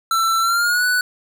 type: tone with pitch glide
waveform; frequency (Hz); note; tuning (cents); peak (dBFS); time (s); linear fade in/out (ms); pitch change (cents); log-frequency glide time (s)
square; 1338 to 1484.6; E6 to F#6; +25 to +5; -16; 0.11-1.01; 2; +180; 0.41-0.85
effects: none